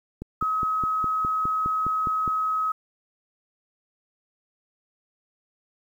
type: click train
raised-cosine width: 3 ms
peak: -20 dBFS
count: 11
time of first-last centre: 0.22-2.278 s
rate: 4.86 Hz
type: tone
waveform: sine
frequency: 1275 Hz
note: D#6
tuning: 42 cents sharp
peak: -22 dBFS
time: 0.41-2.72 s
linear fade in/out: 5 ms
effects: 9-bit